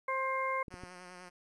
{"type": "harmonic tone", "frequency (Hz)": 529, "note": "C5", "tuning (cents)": 19, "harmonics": [1, 2, 3, 4], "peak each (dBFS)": [-37, -33, -45, -37], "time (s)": [0.08, 0.63], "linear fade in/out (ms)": 5}
{"type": "clicks", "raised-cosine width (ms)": 3, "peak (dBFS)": -32, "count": 3, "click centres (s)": [0.682, 0.741, 0.836]}
{"type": "tone with vibrato", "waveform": "5% pulse", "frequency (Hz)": 180.4, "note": "F#3", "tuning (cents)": -44, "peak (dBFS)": -37, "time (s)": [0.7, 1.3], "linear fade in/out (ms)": 20, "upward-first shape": "sine", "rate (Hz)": 10, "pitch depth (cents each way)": 30}
{"effects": ["resampled to 24000 Hz", "11-bit"]}